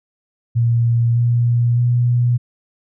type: tone with pitch steps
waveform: sine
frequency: 117.4 / 119.38 / 121.4 Hz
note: A#2 / A#2 / B2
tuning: +13 / +42 / -29 cents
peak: -12 dBFS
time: 0.55-2.38 s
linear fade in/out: 20 ms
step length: 610 ms
effects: none